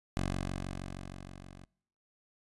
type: tone with level ramp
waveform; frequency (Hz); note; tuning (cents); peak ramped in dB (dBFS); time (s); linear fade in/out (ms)
10% pulse; 46.38; F#1; +5; -22 to -42; 0.17-1.65; 0
effects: noise-tail reverb RT60 0.7 s tail -26 dB re dry + resampled to 24000 Hz